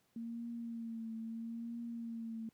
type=tone with vibrato; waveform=sine; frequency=229.5 Hz; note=A#3; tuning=27 cents flat; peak=-40 dBFS; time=0.16-2.49 s; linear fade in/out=2 ms; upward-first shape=triangle; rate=0.76 Hz; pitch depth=44 cents each way; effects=pink hiss -75 dBFS RMS until 2.53 s + high-pass 100 Hz 12 dB/octave